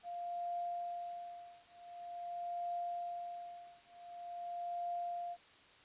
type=tone with tremolo; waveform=sine; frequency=698.5 Hz; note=F5; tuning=in tune; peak=-36 dBFS; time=0.03-5.37 s; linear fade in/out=50 ms; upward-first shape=triangle; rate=0.46 Hz; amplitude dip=100%; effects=white hiss -62 dBFS RMS until 5.84 s + resampled to 8000 Hz